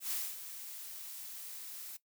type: noise with ADSR envelope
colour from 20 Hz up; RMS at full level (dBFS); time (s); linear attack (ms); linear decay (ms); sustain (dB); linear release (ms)
blue; -35; 0-1.97; 110; 240; -11; 9
effects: noise-tail reverb RT60 0.1 s tail -17 dB re dry